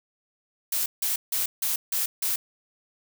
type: noise bursts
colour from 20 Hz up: blue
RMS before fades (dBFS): -26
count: 6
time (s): 0.72-2.36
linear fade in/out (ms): 5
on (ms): 140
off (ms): 160
effects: none